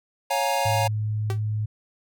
square chord, Bb minor seventh, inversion first, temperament equal with one note detuned, 554.4 / 708.6 / 830.6 / 932.3 Hz, Db5 / F5 / Ab5 / Bb5, 0 / +25 / 0 / 0 cents, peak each -28 dBFS, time 0.3-0.88 s, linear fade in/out 10 ms
sine tone, 107 Hz, A2, 48 cents flat, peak -23 dBFS, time 0.65-1.66 s, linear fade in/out 10 ms
sawtooth tone with exponential decay, 385.2 Hz, G4, 30 cents flat, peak -22 dBFS, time 1.3-1.4 s, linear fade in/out 1 ms, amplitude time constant 21 ms
effects none

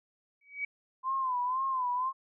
sine tone with exponential growth, 2269 Hz, C#7, 40 cents sharp, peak -28 dBFS, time 0.41-0.65 s, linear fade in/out 5 ms, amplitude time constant 51 ms
sine tone with vibrato, 1026 Hz, C6, 34 cents flat, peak -28 dBFS, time 1.03-2.13 s, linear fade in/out 50 ms, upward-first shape sine, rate 2 Hz, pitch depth 83 cents each way
effects none

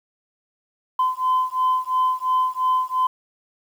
sine beating tone pair, 1022 / 1024.9 Hz, C6 / C6, -41 / -36 cents, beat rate 2.9 Hz, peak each -20 dBFS, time 0.99-3.07 s, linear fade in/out 5 ms, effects tanh soft clip ceiling -13 dBFS + 8-bit

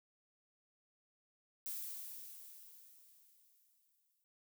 violet noise with exponential decay, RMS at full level -42 dBFS, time 1.66-4.24 s, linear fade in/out 0 ms, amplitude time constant 560 ms, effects none

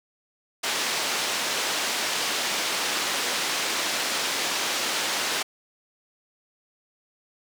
white band-pass noise, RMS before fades -27 dBFS, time 0.63-5.43 s, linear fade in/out 10 ms, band 270 to 5300 Hz, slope 12 dB/octave, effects none

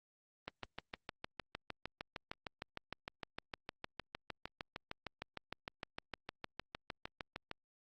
click train, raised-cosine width 0.3 ms, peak -25 dBFS, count 47, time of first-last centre 0.48-7.514 s, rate 6.54 Hz, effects Opus 24 kbps

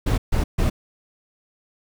brown noise bursts, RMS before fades -19 dBFS, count 3, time 0.06-0.7 s, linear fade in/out 10 ms, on 120 ms, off 140 ms, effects none

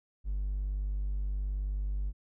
triangle tone, 49.45 Hz, G1, 16 cents sharp, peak -27 dBFS, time 0.24-2.13 s, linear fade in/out 50 ms, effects tanh soft clip ceiling -25 dBFS

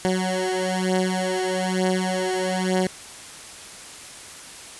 15% pulse beating tone pair, 185 / 186.1 Hz, F#3 / F#3, 0 / +10 cents, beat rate 1.1 Hz, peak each -18 dBFS, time 0.05-2.87 s, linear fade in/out 0 ms, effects white hiss -40 dBFS RMS until 4.79 s + resampled to 24000 Hz

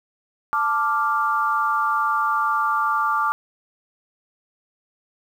sine chord, D minor, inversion second, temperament equal, 880 / 1174.7 / 1396.9 Hz, A5 / D6 / F6, 0 / 0 / 0 cents, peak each -25 / -20 / -25 dBFS, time 0.53-3.32 s, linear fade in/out 0 ms, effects 8-bit

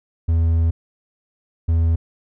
triangle tone pair in turn, 82.41 / 82.41 Hz, E2 / E2, 0 / 0 cents, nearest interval unison, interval 0 cents, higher neither, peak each -12 dBFS, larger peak neither, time 0.28-0.71 / 1.68-1.96 s, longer first, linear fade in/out 10 ms, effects none

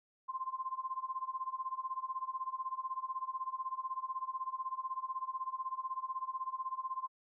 sine tone with tremolo, 1046.5 Hz, C6, in tune, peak -33 dBFS, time 0.28-7.08 s, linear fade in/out 20 ms, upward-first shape sine, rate 16 Hz, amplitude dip 90%, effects none

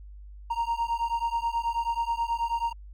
triangle beating tone pair, 926 / 935.3 Hz, A#5 / A#5, -12 / +6 cents, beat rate 9.3 Hz, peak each -27 dBFS, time 0.5-2.73 s, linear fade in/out 10 ms, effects added 50 Hz sine -42 dBFS peak until 2.93 s

